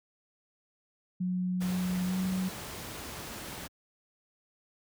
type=tone with pitch glide; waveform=sine; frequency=182.1 to 186.46 Hz; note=F#3 to F#3; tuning=-27 to +14 cents; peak=-28 dBFS; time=1.2-2.49 s; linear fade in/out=10 ms; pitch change=+41 cents; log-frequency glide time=2.06-2.16 s
type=noise; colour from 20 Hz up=pink; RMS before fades=-41 dBFS; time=1.6-3.68 s; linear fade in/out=20 ms
effects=high-pass 60 Hz 12 dB/octave